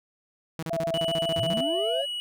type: tone bursts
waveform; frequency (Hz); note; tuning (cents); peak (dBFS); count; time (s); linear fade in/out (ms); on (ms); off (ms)
sawtooth; 161.8; E3; -32; -26; 15; 0.59-1.606; 0; 36; 34
type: tone with vibrato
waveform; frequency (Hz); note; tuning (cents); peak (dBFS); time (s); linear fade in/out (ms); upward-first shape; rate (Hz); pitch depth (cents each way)
sine; 664; E5; +12; -26; 0.7-2.02; 10; square; 7.7; 16
type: tone with pitch glide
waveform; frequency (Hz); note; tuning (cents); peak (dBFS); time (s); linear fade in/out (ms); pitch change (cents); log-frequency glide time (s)
triangle; 2949 to 2925; F#7 to F#7; -6 to -21; -28; 0.94-2.2; 0; -15; 1.72-2.02
type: linear sweep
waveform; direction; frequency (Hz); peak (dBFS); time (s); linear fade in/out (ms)
triangle; up; 80.3 to 583; -27; 1.37-2.06; 20
effects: none